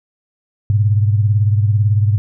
sine beating tone pair, 102.8 / 120.8 Hz, G#2 / B2, -17 / -38 cents, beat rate 18 Hz, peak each -11 / -19 dBFS, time 0.7-2.18 s, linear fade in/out 0 ms, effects none

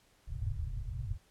white low-pass noise, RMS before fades -37 dBFS, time 0.27-1.18 s, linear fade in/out 20 ms, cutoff 130 Hz, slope 96 dB/octave, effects pink hiss -67 dBFS RMS until 1.3 s + low-pass 12000 Hz 12 dB/octave

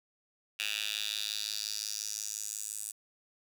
10% pulse tone with high-pass filter sweep, 105.7 Hz, G#2, 31 cents sharp, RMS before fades -37 dBFS, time 0.59-2.92 s, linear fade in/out 10 ms, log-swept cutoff 2800 to 8500 Hz, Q 3.1, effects none

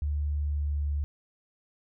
sine tone with pitch glide, 73.42 to 72.58 Hz, D2 to D2, 0 to -20 cents, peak -26 dBFS, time 0.02-1.04 s, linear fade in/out 0 ms, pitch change -20 cents, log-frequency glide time 0.37-0.91 s, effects none

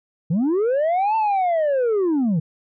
sine linear two-way sweep, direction up then down, 147.3 to 899 to 147.3 Hz, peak -14 dBFS, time 0.3-2.4 s, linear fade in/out 10 ms, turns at 1.16 s, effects tanh soft clip ceiling -16 dBFS

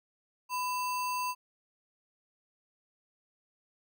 sine tone with sample-and-hold, 1000 Hz, B5, 21 cents sharp, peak -30 dBFS, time 0.49-1.35 s, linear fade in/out 50 ms, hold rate 3675 Hz, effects none

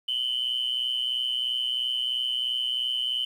sine tone pair together, 2961 / 3084 Hz, F#7 / G7, +1 / -29 cents, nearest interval minor second, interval 70 cents, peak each -27 dBFS, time 0.08-3.25 s, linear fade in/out 5 ms, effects tanh soft clip ceiling -19 dBFS + 9-bit

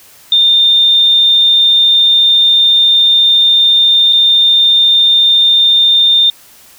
sine tone with dropouts, 3617 Hz, A7, 47 cents sharp, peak -5 dBFS, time 0.32-6.3 s, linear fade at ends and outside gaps 2 ms, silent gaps 4.127-4.131 s, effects white hiss -41 dBFS RMS until 6.78 s

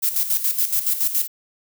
violet noise with tremolo, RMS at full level -19 dBFS, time 0.02-1.28 s, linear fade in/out 20 ms, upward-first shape square, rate 7.1 Hz, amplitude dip 65%, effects none

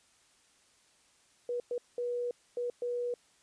sine tone bursts at uneven times, 485.1 Hz, B4, 31 cents flat, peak -31 dBFS, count 5, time 1.49-1.6 / 1.71-1.78 / 1.98-2.31 / 2.57-2.7 / 2.82-3.14 s, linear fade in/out 2 ms, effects white hiss -66 dBFS RMS until 3.42 s + resampled to 22050 Hz

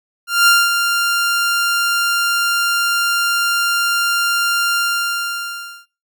sawtooth tone with ADSR envelope, 1394 Hz, F6, 4 cents flat, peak -4 dBFS, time 0.27-5.86 s, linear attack 200 ms, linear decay 220 ms, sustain -7 dB, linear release 1100 ms, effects noise-tail reverb RT60 0.3 s tail -20 dB re dry

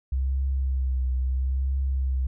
sine tone with vibrato, 65.41 Hz, C2, in tune, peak -22 dBFS, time 0.12-2.27 s, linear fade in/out 5 ms, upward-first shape triangle, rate 0.75 Hz, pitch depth 51 cents each way, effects none

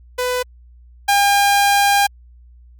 sawtooth tone pair in turn, 499.1 / 805 Hz, B4 / G5, +18 / +46 cents, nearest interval minor sixth, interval 828 cents, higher second, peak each -14 / -8 dBFS, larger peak second, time 0.18-0.43 / 1.08-2.07 s, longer second, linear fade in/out 10 ms, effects added 60 Hz sine -42 dBFS peak until 2.79 s + Opus 48 kbps

